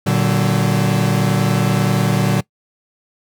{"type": "chord", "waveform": "40% pulse", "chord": "Bb augmented", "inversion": "none", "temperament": "equal with one note detuned", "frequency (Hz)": [116.54, 146.83, 188.88], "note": ["Bb2", "D3", "F#3"], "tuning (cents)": [0, 0, 36], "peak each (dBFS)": [-18, -17, -17], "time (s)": [0.06, 2.41], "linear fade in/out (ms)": 10, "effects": ["noise-tail reverb RT60 0.1 s tail -21 dB re dry"]}